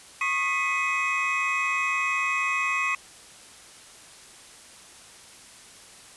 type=tone cluster; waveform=triangle; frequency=1095 / 1235 / 1991 / 2157 / 2526 Hz; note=C#6 / D#6 / B6 / C#7 / D#7; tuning=-22 / -13 / +14 / -48 / +26 cents; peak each=-27 / -33 / -29 / -33 / -25 dBFS; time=0.21-2.95 s; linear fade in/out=2 ms; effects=white hiss -48 dBFS RMS until 6.16 s + resampled to 24000 Hz